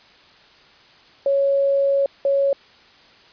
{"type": "tone bursts at uneven times", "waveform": "sine", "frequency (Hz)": 554.4, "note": "C#5", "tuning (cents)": 0, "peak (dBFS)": -15, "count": 2, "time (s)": [[1.26, 2.06], [2.25, 2.53]], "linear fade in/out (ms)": 2, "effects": ["white hiss -50 dBFS RMS until 3.32 s", "resampled to 11025 Hz"]}